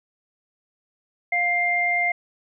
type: tone pair together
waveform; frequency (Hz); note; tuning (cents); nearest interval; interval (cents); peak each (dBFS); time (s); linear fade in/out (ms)
sine; 701.8 / 2103; F5 / C7; +8 / +8; octave + perfect fifth; 1900; -25 / -20; 1.32-2.12; 5
effects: none